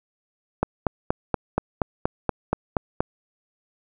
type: click train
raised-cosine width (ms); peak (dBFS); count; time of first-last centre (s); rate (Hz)
1; -6; 11; 0.63-3.005; 4.21
effects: none